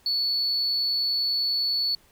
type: tone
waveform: sine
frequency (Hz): 4435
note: C#8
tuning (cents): 0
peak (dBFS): -21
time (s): 0.06-1.95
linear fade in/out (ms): 2
effects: tanh soft clip ceiling -19 dBFS + pink hiss -59 dBFS RMS until 2.11 s